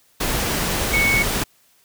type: tone in noise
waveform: sine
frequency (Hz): 2217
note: C#7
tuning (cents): 0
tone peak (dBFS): -16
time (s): 0.93-1.23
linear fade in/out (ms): 10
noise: pink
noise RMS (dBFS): -22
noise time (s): 0.2-1.44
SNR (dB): +3
effects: white hiss -58 dBFS RMS until 1.84 s